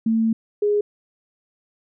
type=tone pair in turn; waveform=sine; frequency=224.3 / 414.2 Hz; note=A3 / G#4; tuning=+34 / -5 cents; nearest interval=major seventh; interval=1061 cents; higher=second; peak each=-16 dBFS; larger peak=neither; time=0.06-0.33 / 0.62-0.81 s; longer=first; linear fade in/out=5 ms; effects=none